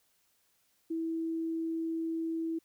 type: tone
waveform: sine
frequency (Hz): 326.8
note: E4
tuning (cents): -15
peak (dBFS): -31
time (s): 0.9-2.59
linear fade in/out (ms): 10
effects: white hiss -72 dBFS RMS until 2.64 s